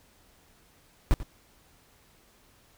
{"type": "noise with echo", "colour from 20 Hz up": "brown", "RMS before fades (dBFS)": -19, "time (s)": [1.11, 1.14], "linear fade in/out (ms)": 0, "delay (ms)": 91, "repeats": 1, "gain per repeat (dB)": -15, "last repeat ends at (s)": 1.231, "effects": ["pink hiss -61 dBFS RMS until 2.77 s"]}